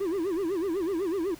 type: tone with vibrato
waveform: triangle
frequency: 359.1 Hz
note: F4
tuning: 48 cents sharp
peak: -24 dBFS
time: 0-1.35 s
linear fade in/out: 10 ms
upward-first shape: sine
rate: 8 Hz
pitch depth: 210 cents each way
effects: pink hiss -50 dBFS RMS until 1.39 s